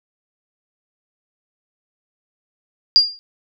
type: tone with exponential decay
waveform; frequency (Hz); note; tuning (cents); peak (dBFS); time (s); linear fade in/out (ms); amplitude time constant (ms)
sine; 4804; D8; +38; -4; 2.96-3.19; 0; 50
effects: none